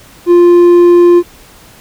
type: tone with hard clipping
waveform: sine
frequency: 349.2 Hz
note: F4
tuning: in tune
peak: -3 dBFS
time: 0.26-1.23 s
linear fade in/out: 50 ms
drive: 3 dB
effects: pink hiss -39 dBFS RMS until 1.8 s